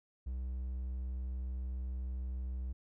triangle tone, 63.4 Hz, B1, 46 cents sharp, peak -34 dBFS, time 0.26-2.73 s, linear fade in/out 10 ms, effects none

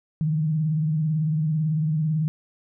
sine tone with vibrato, 155.56 Hz, D#3, in tune, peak -20 dBFS, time 0.21-2.28 s, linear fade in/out 0 ms, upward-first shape triangle, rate 18 Hz, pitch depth 92 cents each way, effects none

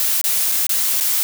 blue noise with dropouts, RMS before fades -18 dBFS, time 0-1.23 s, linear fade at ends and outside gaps 0 ms, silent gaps 0.214-0.241 / 0.516-0.52 / 0.667-0.693 / 1.001-1.008 s, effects none

